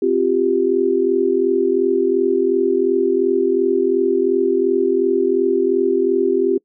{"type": "chord", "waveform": "sine", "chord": "C suspended fourth", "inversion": "none", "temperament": "equal", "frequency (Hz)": [261.6, 349.2, 392], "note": ["C4", "F4", "G4"], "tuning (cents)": [0, 0, 0], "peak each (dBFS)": [-22, -18, -16], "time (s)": [0.02, 6.58], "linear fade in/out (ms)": 5, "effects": ["noise-tail reverb RT60 0.1 s tail -25 dB re dry"]}